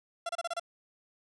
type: tone bursts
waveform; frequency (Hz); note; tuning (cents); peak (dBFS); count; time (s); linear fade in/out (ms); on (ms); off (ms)
30% pulse; 681; F5; -44; -29; 6; 0.26-0.597; 5; 32; 29
effects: resampled to 24000 Hz + 11-bit